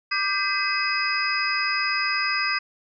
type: tone cluster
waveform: sine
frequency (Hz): 1180 / 1569 / 2029 / 2551 / 4974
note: D6 / G6 / B6 / D#7 / D#8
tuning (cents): +8 / +1 / +46 / +43 / -1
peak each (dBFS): -28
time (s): 0.11-2.59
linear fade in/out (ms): 10
effects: none